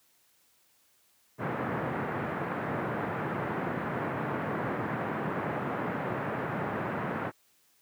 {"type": "band-pass noise", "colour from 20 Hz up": "pink", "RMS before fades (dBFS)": -33, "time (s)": [1.38, 7.32], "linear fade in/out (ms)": 50, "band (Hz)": [120, 1800], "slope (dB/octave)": 24, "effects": ["white hiss -67 dBFS RMS until 7.81 s", "high-pass 60 Hz 12 dB/octave"]}